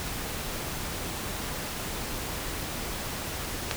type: click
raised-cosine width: 0.2 ms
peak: -9 dBFS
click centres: 3.712 s
effects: pink hiss -34 dBFS RMS until 3.76 s